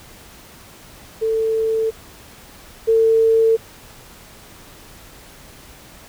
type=tone pair in turn; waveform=sine; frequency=444.9 / 449.3 Hz; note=A4 / A4; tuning=+19 / +36 cents; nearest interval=unison; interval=17 cents; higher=second; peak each=-16 / -11 dBFS; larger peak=second; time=1.21-1.91 / 2.87-3.57 s; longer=neither; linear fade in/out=20 ms; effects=pink hiss -43 dBFS RMS until 6.08 s